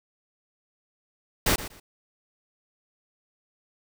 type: noise with echo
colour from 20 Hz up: pink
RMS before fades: -22 dBFS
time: 1.46-1.56 s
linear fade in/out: 5 ms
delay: 120 ms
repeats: 2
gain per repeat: -14 dB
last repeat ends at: 1.8 s
effects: none